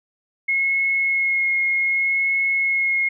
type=tone with vibrato; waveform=sine; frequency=2166 Hz; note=C#7; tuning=41 cents flat; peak=-17 dBFS; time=0.48-3.09 s; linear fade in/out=10 ms; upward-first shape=sine; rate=0.65 Hz; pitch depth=11 cents each way; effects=none